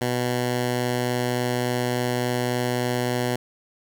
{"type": "tone", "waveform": "10% pulse", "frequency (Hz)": 123.47, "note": "B2", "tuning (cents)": 0, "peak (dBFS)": -14, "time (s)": [0.01, 3.36], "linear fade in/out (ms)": 5, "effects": []}